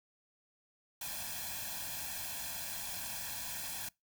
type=noise with comb filter; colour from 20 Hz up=white; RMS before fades=-41 dBFS; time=1.01-3.89 s; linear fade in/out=5 ms; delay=1.2 ms; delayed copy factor=+0.85; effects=noise-tail reverb RT60 0.2 s tail -24 dB re dry